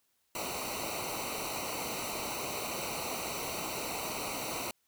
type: noise with comb filter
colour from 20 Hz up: pink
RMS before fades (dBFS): -37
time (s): 0.35-4.71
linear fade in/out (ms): 2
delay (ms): 0.59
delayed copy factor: -0.9
effects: white hiss -75 dBFS RMS until 4.87 s